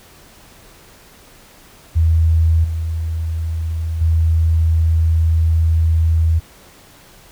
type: tone with level steps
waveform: sine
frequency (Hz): 81.3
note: E2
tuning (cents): -23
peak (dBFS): -10 / -18 / -11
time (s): 1.95-6.4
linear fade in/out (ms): 20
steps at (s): 2.64 / 4.01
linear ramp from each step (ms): 5
effects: pink hiss -45 dBFS RMS until 7.31 s